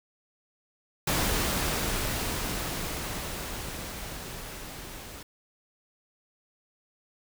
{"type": "noise with level ramp", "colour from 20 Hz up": "pink", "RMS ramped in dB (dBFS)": [-26, -43], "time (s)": [1.07, 5.23], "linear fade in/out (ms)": 5, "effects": []}